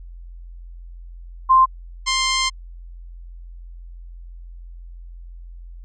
sine / 10% pulse tone pair in turn, 1046.5 / 1050.8 Hz, C6 / C6, 0 / +7 cents, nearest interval unison, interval 7 cents, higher second, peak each -9 dBFS, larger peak neither, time 1.49-1.66 / 2.06-2.5 s, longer second, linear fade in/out 20 ms, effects added 43 Hz sine -35 dBFS peak until 5.84 s + resampled to 22050 Hz

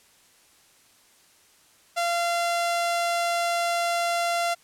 sawtooth tone, 688 Hz, F5, 26 cents flat, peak -19 dBFS, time 1.96-4.55 s, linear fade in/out 20 ms, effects white hiss -58 dBFS RMS until 4.63 s + low-pass 11000 Hz 12 dB/octave

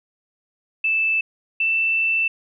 sine tone pair in turn, 2637 / 2663 Hz, E7 / E7, 0 / +17 cents, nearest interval unison, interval 17 cents, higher second, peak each -17 dBFS, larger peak neither, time 0.84-1.21 / 1.6-2.28 s, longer second, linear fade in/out 5 ms, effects none

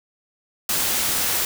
white noise, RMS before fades -22 dBFS, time 0.69-1.45 s, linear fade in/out 2 ms, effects none

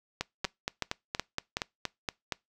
two click trains, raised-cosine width 0.2 ms, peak -12 / -13 dBFS, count 4 / 10, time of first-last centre 0.45-1.569 / 0.21-2.323 s, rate 2.68 / 4.26 Hz, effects noise-tail reverb RT60 0.2 s tail -24 dB re dry

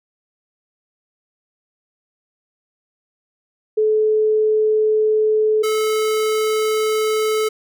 sine / square tone pair in turn, 431.4 / 433.4 Hz, A4 / A4, -34 / -26 cents, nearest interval unison, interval 8 cents, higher second, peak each -13 / -17 dBFS, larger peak first, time 3.77-5.63 / 5.63-7.49 s, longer neither, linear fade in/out 10 ms, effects none

